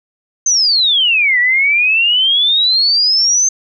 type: exponential two-way sweep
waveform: sine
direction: down then up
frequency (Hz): 6320 to 1922 to 6320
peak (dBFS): -9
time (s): 0.46-3.49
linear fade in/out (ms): 5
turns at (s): 1.39
effects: none